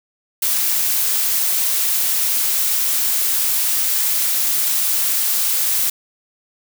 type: noise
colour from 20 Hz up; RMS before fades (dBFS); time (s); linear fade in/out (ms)
blue; -18; 0.42-5.9; 5
effects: none